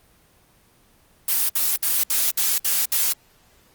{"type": "noise bursts", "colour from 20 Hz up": "blue", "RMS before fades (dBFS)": -20, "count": 7, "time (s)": [1.28, 3.128], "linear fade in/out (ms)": 5, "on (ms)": 210, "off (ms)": 63, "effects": ["pink hiss -57 dBFS RMS until 3.74 s", "Opus 24 kbps"]}